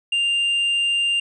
triangle tone, 2794 Hz, F7, in tune, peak -16 dBFS, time 0.12-1.2 s, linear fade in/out 5 ms, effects resampled to 24000 Hz

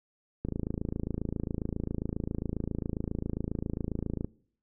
click train, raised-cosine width 3 ms, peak -19 dBFS, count 105, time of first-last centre 0.45-4.246 s, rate 27.4 Hz, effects noise-tail reverb RT60 0.6 s tail -23 dB re dry

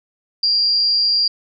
sine tone with amplitude modulation, 4754 Hz, D8, 20 cents sharp, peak -11 dBFS, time 0.43-1.28 s, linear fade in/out 5 ms, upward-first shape sine, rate 210 Hz, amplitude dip 50%, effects none

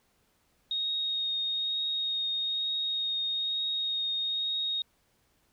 sine tone with vibrato, 3729 Hz, A#7, in tune, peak -28 dBFS, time 0.71-4.82 s, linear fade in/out 2 ms, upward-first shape triangle, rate 1.1 Hz, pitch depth 12 cents each way, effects pink hiss -70 dBFS RMS until 5.52 s

